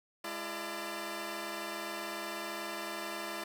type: tone cluster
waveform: 10% pulse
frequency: 207.9 / 337.5 / 596 / 904 Hz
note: G#3 / E4 / D5 / A5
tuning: +2 / +41 / +25 / +47 cents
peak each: -38 / -32 / -35 / -39 dBFS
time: 0.24-3.44 s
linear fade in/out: 5 ms
effects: none